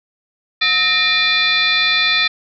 sine tone with frequency modulation, 2960 Hz, F#7, in tune, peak -12 dBFS, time 0.61-2.28 s, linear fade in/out 10 ms, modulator 559 Hz, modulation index 2.4, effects none

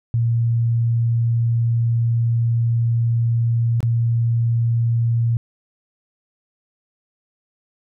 sine tone with dropouts, 116.54 Hz, A#2, in tune, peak -15 dBFS, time 0.14-5.37 s, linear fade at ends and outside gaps 0 ms, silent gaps 3.805-3.829 s, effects none

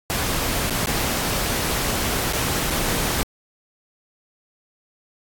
pink noise with dropouts, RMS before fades -23 dBFS, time 0.1-3.23 s, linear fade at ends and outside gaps 0 ms, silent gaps 0.698-0.706 / 0.859-0.871 / 2.326-2.333 / 2.702-2.706 s, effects AAC 64 kbps

